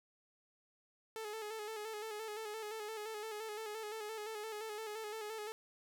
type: tone with vibrato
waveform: sawtooth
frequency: 431.3 Hz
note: A4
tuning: 35 cents flat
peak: -38 dBFS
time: 1.16-5.52 s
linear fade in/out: 0 ms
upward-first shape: square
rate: 5.8 Hz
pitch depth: 46 cents each way
effects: none